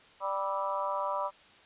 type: harmonic tone with a mistuned harmonic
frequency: 196 Hz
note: G3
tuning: in tune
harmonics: 3 / 4 / 5 / 6 / 7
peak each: -35 / -40 / -33 / -36 / -42 dBFS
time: 0.2-1.31 s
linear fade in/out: 50 ms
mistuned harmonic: 7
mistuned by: -73 cents
effects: white hiss -57 dBFS RMS until 1.65 s + resampled to 8000 Hz